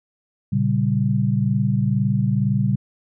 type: chord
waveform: sine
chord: G diminished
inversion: first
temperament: equal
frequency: 116.54 / 138.59 / 196 Hz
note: Bb2 / Db3 / G3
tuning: 0 / 0 / 0 cents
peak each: -21 dBFS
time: 0.52-2.76 s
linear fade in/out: 10 ms
effects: none